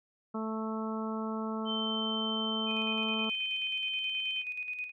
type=harmonic tone; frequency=220 Hz; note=A3; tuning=in tune; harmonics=1 / 2 / 3 / 4 / 5 / 6; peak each=-34 / -40 / -44 / -44 / -43 / -43 dBFS; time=0.34-3.3 s; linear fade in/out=10 ms
type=tone; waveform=sine; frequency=3094 Hz; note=G7; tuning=23 cents flat; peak=-33 dBFS; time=1.65-4.44 s; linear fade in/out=50 ms
type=tone with tremolo; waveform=sine; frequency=2489 Hz; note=D#7; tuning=in tune; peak=-33 dBFS; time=2.66-4.92 s; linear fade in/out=50 ms; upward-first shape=square; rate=9.4 Hz; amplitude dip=50%
effects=none